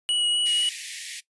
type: tone with vibrato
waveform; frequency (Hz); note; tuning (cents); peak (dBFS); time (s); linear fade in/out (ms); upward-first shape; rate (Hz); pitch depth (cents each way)
square; 2919; F#7; -24; -22; 0.09-0.69; 0; sine; 4; 11
type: high-pass noise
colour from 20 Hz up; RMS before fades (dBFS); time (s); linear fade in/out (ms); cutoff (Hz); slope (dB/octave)
pink; -36; 0.45-1.21; 20; 1800; 96
effects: noise-tail reverb RT60 0.1 s tail -18 dB re dry + resampled to 24000 Hz